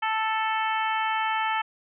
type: harmonic tone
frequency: 440 Hz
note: A4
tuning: in tune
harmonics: 2 / 3 / 4 / 5 / 6 / 7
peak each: -26 / -30 / -32 / -34 / -36 / -37 dBFS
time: 0.02-1.62 s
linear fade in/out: 10 ms
effects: none